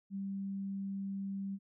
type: tone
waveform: sine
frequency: 196 Hz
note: G3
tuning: in tune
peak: -36 dBFS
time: 0.1-1.59 s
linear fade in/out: 50 ms
effects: none